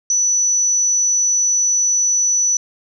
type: tone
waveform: sine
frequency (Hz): 5950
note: F#8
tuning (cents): +9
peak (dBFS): -13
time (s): 0.1-2.57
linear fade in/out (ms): 2
effects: none